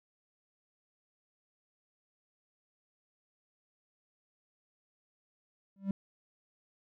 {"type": "tone with exponential growth", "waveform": "triangle", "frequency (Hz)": 195.5, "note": "G3", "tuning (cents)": -4, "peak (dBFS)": -23, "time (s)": [5.76, 5.91], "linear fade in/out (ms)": 2, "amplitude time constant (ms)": 31, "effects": ["tanh soft clip ceiling -19 dBFS"]}